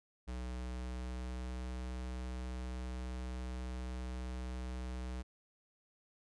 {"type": "tone with pitch glide", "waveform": "square", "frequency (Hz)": [62, 62.61], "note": ["B1", "B1"], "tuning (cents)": [7, 24], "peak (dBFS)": -40, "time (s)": [0.27, 5.23], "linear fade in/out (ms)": 20, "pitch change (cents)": 17, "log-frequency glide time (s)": [0.53, 1.62], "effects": ["resampled to 22050 Hz"]}